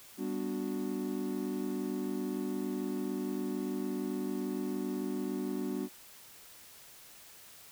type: chord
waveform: triangle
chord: G major seventh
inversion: none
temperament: equal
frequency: 196 / 246.9 / 293.7 / 370 Hz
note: G3 / B3 / D4 / F#4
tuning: 0 / 0 / 0 / 0 cents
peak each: -37 / -36 / -36 / -37 dBFS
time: 0.17-5.89 s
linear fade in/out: 50 ms
effects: white hiss -54 dBFS RMS until 7.71 s